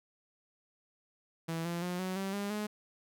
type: tone with pitch steps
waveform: sawtooth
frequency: 164.5 / 171.39 / 178.56 / 186.04 / 193.82 / 201.9 / 210.4 Hz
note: E3 / F3 / F3 / F#3 / G3 / G#3 / G#3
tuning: -3 / -32 / +39 / +10 / -19 / -49 / +23 cents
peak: -30 dBFS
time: 1.48-2.67 s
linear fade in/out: 10 ms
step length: 170 ms
effects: none